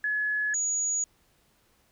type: tone pair in turn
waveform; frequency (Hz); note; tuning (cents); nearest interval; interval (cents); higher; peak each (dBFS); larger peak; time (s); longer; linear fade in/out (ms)
sine; 1700 / 6800; G#6 / G#8; +40 / +40; 2 octaves; 2400; second; -25; neither; 0.04-0.54 / 0.54-1.04; neither; 2
effects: pink hiss -66 dBFS RMS until 1.91 s